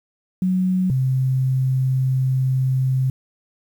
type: tone pair in turn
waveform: sine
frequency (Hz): 185 / 130.81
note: F#3 / C3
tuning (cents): 0 / 0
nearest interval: tritone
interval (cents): 600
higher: first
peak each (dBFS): -16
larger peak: neither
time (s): 0.42-0.9 / 0.9-3.1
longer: second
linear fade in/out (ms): 2
effects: 8-bit